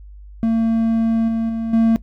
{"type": "tone with level steps", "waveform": "triangle", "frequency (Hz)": 226.4, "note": "A3", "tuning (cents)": 50, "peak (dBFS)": [-12, -15, -18, -9], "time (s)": [0.43, 1.96], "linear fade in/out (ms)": 0, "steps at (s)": [1.28, 1.49, 1.73], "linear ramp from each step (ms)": 5, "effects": ["noise-tail reverb RT60 0.1 s tail -18 dB re dry", "added 50 Hz sine -36 dBFS peak until 2.02 s"]}